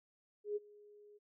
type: tone with ADSR envelope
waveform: sine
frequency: 415.3 Hz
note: G#4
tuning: in tune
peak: -33 dBFS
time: 0.44-1.19 s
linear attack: 120 ms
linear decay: 26 ms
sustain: -24 dB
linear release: 27 ms
effects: none